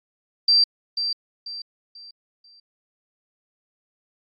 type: tone with echo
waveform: sine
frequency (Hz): 4699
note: D8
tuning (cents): 0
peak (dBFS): -13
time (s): 0.48-0.64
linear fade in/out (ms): 5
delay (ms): 490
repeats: 4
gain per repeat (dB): -9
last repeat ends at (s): 2.6
effects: AAC 64 kbps